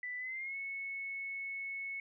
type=tone with pitch glide; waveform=sine; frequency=1985 to 2202 Hz; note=B6 to C#7; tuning=+8 to -12 cents; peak=-38 dBFS; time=0.03-2 s; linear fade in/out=2 ms; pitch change=+180 cents; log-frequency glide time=0.18-0.56 s; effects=none